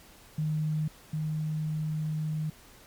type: tone pair in turn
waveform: sine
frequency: 154.3 / 154.93 Hz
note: D#3 / D#3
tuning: -14 / -7 cents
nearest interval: unison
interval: 7 cents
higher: second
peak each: -26 / -28 dBFS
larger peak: first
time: 0.38-0.88 / 1.13-2.5 s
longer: second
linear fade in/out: 5 ms
effects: pink hiss -54 dBFS RMS until 2.86 s + MP3 96 kbps